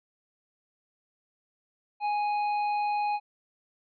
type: tone with tanh clipping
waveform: sine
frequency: 830.6 Hz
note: G#5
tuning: in tune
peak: -27 dBFS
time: 2-3.2 s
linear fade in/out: 50 ms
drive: 9 dB
effects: resampled to 11025 Hz